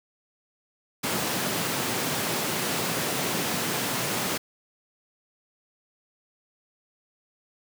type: high-pass noise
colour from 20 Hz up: pink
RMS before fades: -28 dBFS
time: 1.03-4.38 s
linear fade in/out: 10 ms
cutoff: 130 Hz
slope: 24 dB/octave
effects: none